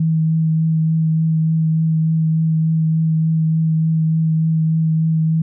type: tone with vibrato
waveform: sine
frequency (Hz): 160.1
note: D#3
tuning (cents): +50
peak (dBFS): -13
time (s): 0-5.42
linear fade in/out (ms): 5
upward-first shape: triangle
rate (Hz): 3.4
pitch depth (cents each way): 15
effects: none